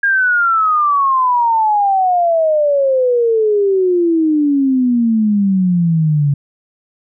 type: exponential sweep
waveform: sine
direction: down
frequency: 1629 to 140 Hz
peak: -10 dBFS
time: 0.03-6.34 s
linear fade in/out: 5 ms
effects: none